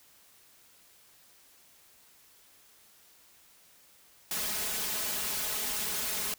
white noise with comb filter, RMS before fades -33 dBFS, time 4.31-6.34 s, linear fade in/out 2 ms, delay 4.7 ms, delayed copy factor +0.9, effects white hiss -60 dBFS RMS until 6.38 s

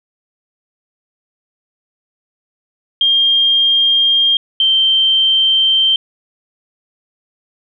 sine tone pair in turn, 3211 / 3130 Hz, G7 / G7, +41 / -3 cents, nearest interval unison, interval 44 cents, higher first, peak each -9 dBFS, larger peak neither, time 3.01-4.37 / 4.6-5.96 s, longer neither, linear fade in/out 2 ms, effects none

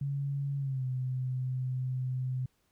sine tone with pitch glide, 140 to 128.38 Hz, C#3 to C3, +18 to -32 cents, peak -30 dBFS, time 0.01-2.46 s, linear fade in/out 5 ms, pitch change -150 cents, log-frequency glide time 0.58-0.85 s, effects pink hiss -74 dBFS RMS until 2.71 s

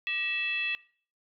sine tone with frequency modulation, 2637 Hz, E7, in tune, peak -28 dBFS, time 0.07-0.75 s, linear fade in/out 0 ms, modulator 723 Hz, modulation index 0.84, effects noise-tail reverb RT60 0.5 s tail -22 dB re dry

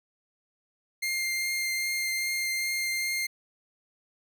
sawtooth tone with vibrato, 2109 Hz, C7, 13 cents sharp, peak -24 dBFS, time 1.02-3.27 s, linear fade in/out 10 ms, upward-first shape triangle, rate 2.5 Hz, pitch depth 10 cents each way, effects none

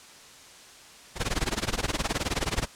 pink noise with tremolo, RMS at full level -25 dBFS, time 1.15-2.68 s, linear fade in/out 50 ms, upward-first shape sine, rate 19 Hz, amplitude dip 95%, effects white hiss -49 dBFS RMS until 2.75 s + low-pass 8000 Hz 12 dB/octave

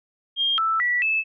sine tone with pitch steps, 3217 / 1321 / 1951 / 2616 Hz, G7 / E6 / B6 / E7, +44 / +3 / -22 / -14 cents, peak -19 dBFS, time 0.36-1.24 s, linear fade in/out 50 ms, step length 220 ms, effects none

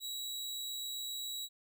sawtooth tone with amplitude modulation, 3884 Hz, B7, 30 cents flat, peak -34 dBFS, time 0-1.49 s, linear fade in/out 50 ms, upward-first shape sine, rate 127 Hz, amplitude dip 30%, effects none

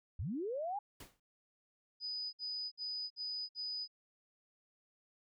sine linear sweep, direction up, 61.1 to 839 Hz, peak -36 dBFS, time 0.19-0.79 s, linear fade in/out 5 ms
pink noise with exponential decay, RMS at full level -47 dBFS, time 1-1.2 s, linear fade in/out 5 ms, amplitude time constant 43 ms
sine tone bursts, 4978 Hz, D#8, in tune, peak -38 dBFS, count 5, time 2-3.878 s, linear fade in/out 50 ms, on 330 ms, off 57 ms
effects none

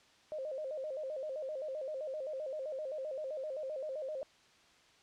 sine tone with vibrato, 571 Hz, D5, 49 cents flat, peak -37 dBFS, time 0.32-4.23 s, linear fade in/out 0 ms, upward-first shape square, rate 7.7 Hz, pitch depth 130 cents each way, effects white hiss -64 dBFS RMS until 5.02 s + low-pass 5000 Hz 12 dB/octave

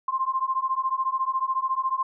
sine beating tone pair, 1046.5 / 1060.5 Hz, C6 / C6, 0 / +23 cents, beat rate 14 Hz, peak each -26 dBFS, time 0.08-2.03 s, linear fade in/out 5 ms, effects none

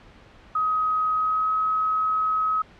sine tone with pitch glide, 1263 to 1275.5 Hz, D#6 to D#6, +26 to +43 cents, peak -20 dBFS, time 0.55-2.62 s, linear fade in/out 5 ms, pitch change +17 cents, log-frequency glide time 1.14-1.53 s, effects pink hiss -50 dBFS RMS until 2.79 s + low-pass 3000 Hz 12 dB/octave

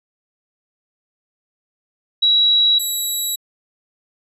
sine / 10% pulse tone pair in turn, 3886 / 3886 Hz, B7 / B7, -29 / -29 cents, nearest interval unison, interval 0 cents, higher neither, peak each -11 dBFS, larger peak neither, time 2.22-2.79 / 2.79-3.36 s, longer neither, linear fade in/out 10 ms, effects resampled to 32000 Hz

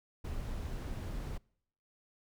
brown noise, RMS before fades -39 dBFS, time 0.24-1.38 s, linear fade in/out 10 ms, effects noise-tail reverb RT60 0.7 s tail -26 dB re dry

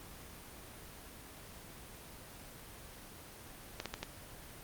clicks, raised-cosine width 0.2 ms, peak -20 dBFS, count 4, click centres 3.801 / 3.857 / 3.94 / 4.03 s, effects pink hiss -51 dBFS RMS until 4.63 s + Opus 24 kbps

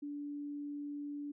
sine tone, 289.8 Hz, D4, 23 cents flat, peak -39 dBFS, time 0.02-1.32 s, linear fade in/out 10 ms, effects none

